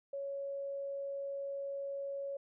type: tone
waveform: sine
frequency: 556 Hz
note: C#5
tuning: 5 cents sharp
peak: -37 dBFS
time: 0.13-2.37 s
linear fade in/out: 5 ms
effects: none